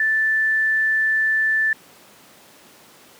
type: tone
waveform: sine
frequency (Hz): 1760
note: A6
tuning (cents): 0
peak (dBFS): -16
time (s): 0-1.73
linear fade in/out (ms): 2
effects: pink hiss -48 dBFS RMS until 3.19 s + high-pass 200 Hz 12 dB/octave